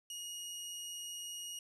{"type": "tone", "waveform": "20% pulse", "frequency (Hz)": 2881, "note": "F#7", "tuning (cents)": -47, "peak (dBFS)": -37, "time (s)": [0.1, 1.59], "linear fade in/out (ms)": 2, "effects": ["resampled to 32000 Hz", "12-bit"]}